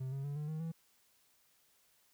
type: tone with pitch steps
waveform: triangle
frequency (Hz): 130.81 / 136.84 / 143.14 / 149.74 / 156.64 / 163.86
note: C3 / C#3 / D3 / D3 / D#3 / E3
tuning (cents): 0 / -22 / -44 / +34 / +12 / -10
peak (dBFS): -35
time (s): 0-0.72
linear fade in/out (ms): 10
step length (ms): 120
effects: white hiss -71 dBFS RMS until 2.13 s